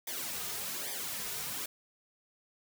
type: noise with flanger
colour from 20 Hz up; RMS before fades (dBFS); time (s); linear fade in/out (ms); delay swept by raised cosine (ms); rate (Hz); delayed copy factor
white; -38; 0.07-1.66; 5; 0.72 to 3.72; 1.2; -0.85
effects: none